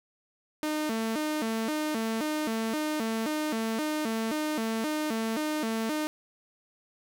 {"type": "tone with vibrato", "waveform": "sawtooth", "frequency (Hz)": 261.6, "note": "C4", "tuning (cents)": 0, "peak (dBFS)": -24, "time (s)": [0.63, 6.07], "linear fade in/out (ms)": 0, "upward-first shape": "square", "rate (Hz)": 1.9, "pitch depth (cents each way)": 270, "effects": []}